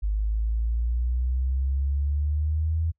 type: exponential sweep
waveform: sine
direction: up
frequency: 50.8 to 82.41 Hz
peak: -22 dBFS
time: 0.02-2.92 s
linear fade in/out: 20 ms
effects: noise-tail reverb RT60 0.1 s tail -25 dB re dry